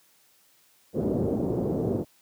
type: low-pass noise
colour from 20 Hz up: white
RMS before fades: -26 dBFS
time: 0.93-2.05 s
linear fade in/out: 50 ms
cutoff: 460 Hz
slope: 24 dB/octave
effects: white hiss -62 dBFS RMS until 2.21 s + high-pass 100 Hz 12 dB/octave